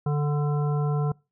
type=harmonic tone with a mistuned harmonic; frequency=146.83 Hz; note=D3; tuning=in tune; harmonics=1 / 3 / 5 / 7 / 9; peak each=-22 / -32 / -36 / -39 / -41 dBFS; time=0.06-1.12 s; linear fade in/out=5 ms; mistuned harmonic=9; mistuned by=+20 cents; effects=noise-tail reverb RT60 0.3 s tail -26 dB re dry